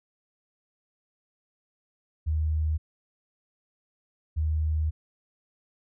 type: tone pair in turn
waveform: sine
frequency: 77.78 / 77.78 Hz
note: D#2 / D#2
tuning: 0 / 0 cents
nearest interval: unison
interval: 0 cents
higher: neither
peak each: -23 dBFS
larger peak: neither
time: 2.26-2.78 / 4.36-4.91 s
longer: second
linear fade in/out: 20 ms
effects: none